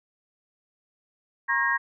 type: tone cluster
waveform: sine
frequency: 952 / 1085 / 1626 / 1872 Hz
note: A#5 / C#6 / G#6 / A#6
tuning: +36 / -37 / -37 / +7 cents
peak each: -31 / -28 / -26 / -25 dBFS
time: 1.48-1.78 s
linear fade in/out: 20 ms
effects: none